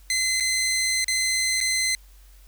15% pulse tone with dropouts, 2054 Hz, C7, 33 cents flat, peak -15 dBFS, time 0.1-1.95 s, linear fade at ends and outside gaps 1 ms, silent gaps 0.4-0.406 / 1.044-1.081 / 1.604-1.611 s, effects added 47 Hz sine -47 dBFS peak until 2.47 s + white hiss -58 dBFS RMS until 2.47 s

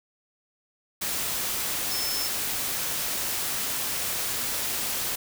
sine tone in noise, 5274 Hz, E8, in tune, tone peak -30 dBFS, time 1.91-2.28 s, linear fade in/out 10 ms, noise white, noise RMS -29 dBFS, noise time 1.01-5.16 s, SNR -4 dB, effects none

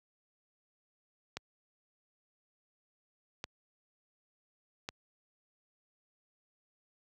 clicks, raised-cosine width 0.2 ms, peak -20 dBFS, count 3, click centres 1.37 / 3.441 / 4.889 s, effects high-pass 60 Hz 12 dB/octave

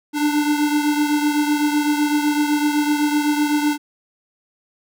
square beating tone pair, 294.8 / 302.7 Hz, D4 / D#4, +7 / -48 cents, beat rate 7.9 Hz, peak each -18 / -24 dBFS, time 0.13-3.78 s, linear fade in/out 50 ms, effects none

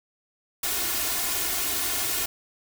white noise with comb filter, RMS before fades -27 dBFS, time 0.63-2.26 s, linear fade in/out 5 ms, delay 2.8 ms, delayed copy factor +0.7, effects none

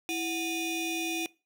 35% pulse ring-modulated tone, 1070 Hz, C6, 38 cents sharp, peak -25 dBFS, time 0.09-1.26 s, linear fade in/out 0 ms, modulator 1400 Hz, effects noise-tail reverb RT60 0.3 s tail -22 dB re dry

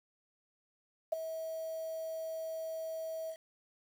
sine tone with ADSR envelope, 645 Hz, E5, 38 cents flat, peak -25 dBFS, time 1.12-3.37 s, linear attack 9 ms, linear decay 11 ms, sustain -12 dB, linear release 73 ms, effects 9-bit

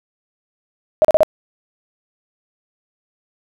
sine tone bursts, 622.3 Hz, D#5, in tune, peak -7 dBFS, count 4, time 1.02-1.232 s, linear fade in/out 0 ms, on 26 ms, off 36 ms, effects none

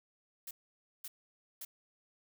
blue noise bursts, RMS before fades -44 dBFS, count 3, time 0.47-1.65 s, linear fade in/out 5 ms, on 40 ms, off 530 ms, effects none

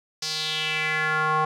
square tone with band-pass filter sweep, 155.56 Hz, D#3, in tune, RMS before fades -25 dBFS, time 0.22-1.45 s, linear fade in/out 5 ms, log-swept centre 5200 to 970 Hz, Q 3.5, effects none

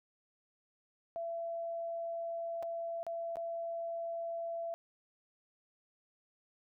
sine tone with dropouts, 672 Hz, E5, 33 cents sharp, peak -36 dBFS, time 1.16-4.74 s, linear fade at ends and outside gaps 0 ms, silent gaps 2.626-2.63 / 3.03-3.066 / 3.357-3.369 s, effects none

